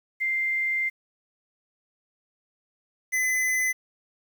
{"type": "tone pair in turn", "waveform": ["sine", "square"], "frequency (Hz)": [2093, 2023], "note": ["C7", "B6"], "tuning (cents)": [0, 41], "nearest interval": "minor second", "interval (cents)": 59, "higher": "first", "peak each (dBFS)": -23, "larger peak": "neither", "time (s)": [[0.2, 0.9], [3.12, 3.73]], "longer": "first", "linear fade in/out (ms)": 20, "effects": ["9-bit"]}